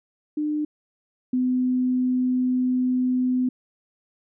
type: tone pair in turn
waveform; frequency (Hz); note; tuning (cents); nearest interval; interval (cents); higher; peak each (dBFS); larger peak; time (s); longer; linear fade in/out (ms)
sine; 300.9 / 253; D4 / B3; +42 / +42; minor third; 300; first; -22 / -19; second; 0.37-0.65 / 1.33-3.49; second; 5
effects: none